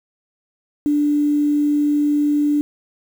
sine tone with quantisation, 293.7 Hz, D4, in tune, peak -14 dBFS, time 0.86-2.61 s, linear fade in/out 0 ms, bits 7, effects none

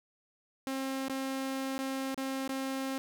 sawtooth tone with dropouts, 267.2 Hz, C4, 36 cents sharp, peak -29 dBFS, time 0.67-2.98 s, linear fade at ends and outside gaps 0 ms, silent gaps 1.083-1.097 / 1.78-1.79 / 2.145-2.177 / 2.477-2.492 s, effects none

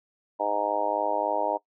harmonic tone, 103.5 Hz, G#2, 5 cents flat, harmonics 3 / 4 / 5 / 6 / 7 / 8 / 9, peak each -37 / -37 / -33 / -29 / -33 / -31 / -29 dBFS, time 0.39-1.58 s, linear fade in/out 20 ms, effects noise-tail reverb RT60 0.1 s tail -20 dB re dry

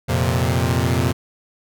sawtooth chord, F suspended fourth, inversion none, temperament equal, 87.31 / 116.54 / 130.81 Hz, F2 / Bb2 / C3, 0 / 0 / 0 cents, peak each -17 dBFS, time 0.08-1.13 s, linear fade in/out 20 ms, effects none

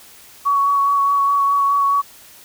sine tone with vibrato, 1122 Hz, C#6, 21 cents sharp, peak -13 dBFS, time 0.45-2.02 s, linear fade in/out 20 ms, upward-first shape sine, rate 4.8 Hz, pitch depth 15 cents each way, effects white hiss -44 dBFS RMS until 2.44 s

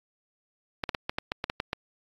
clicks, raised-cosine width 0.3 ms, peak -12 dBFS, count 10, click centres 0.838 / 0.892 / 0.948 / 1.095 / 1.185 / 1.319 / 1.441 / 1.499 / 1.601 / 1.731 s, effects AAC 32 kbps

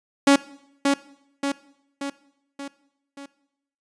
sawtooth tone with echo, 279.5 Hz, C#4, 14 cents sharp, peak -8 dBFS, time 0.27-0.36 s, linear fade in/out 5 ms, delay 580 ms, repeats 5, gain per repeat -5 dB, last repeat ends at 3.26 s, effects noise-tail reverb RT60 0.8 s tail -19 dB re dry + resampled to 22050 Hz

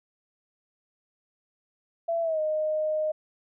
sine tone with pitch glide, 670 to 618 Hz, E5 to D#5, +28 to -12 cents, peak -24 dBFS, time 2.08-3.12 s, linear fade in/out 10 ms, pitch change -140 cents, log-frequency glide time 2.22-2.4 s, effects none

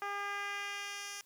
10% pulse tone with band-pass filter sweep, 403.9 Hz, G#4, 48 cents flat, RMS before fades -40 dBFS, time 0.02-1.21 s, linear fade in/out 0 ms, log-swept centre 1000 to 6000 Hz, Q 0.97, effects white hiss -67 dBFS RMS until 1.25 s

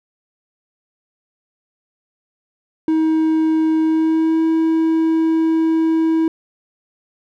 triangle tone with pitch glide, 317.5 to 323.2 Hz, D#4 to E4, +35 to -34 cents, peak -11 dBFS, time 2.88-6.28 s, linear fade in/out 2 ms, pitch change +31 cents, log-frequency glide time 3.82-4.43 s, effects none

